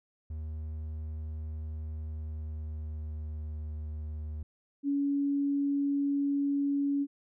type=tone with pitch glide; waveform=triangle; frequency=77.78 to 76.53 Hz; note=D#2 to D#2; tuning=0 to -28 cents; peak=-33 dBFS; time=0.3-4.43 s; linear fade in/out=5 ms; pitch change=-28 cents; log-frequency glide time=1.99-3.6 s
type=tone; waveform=sine; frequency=282.1 Hz; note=C#4; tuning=30 cents sharp; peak=-26 dBFS; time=4.83-7.07 s; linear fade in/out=50 ms
effects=none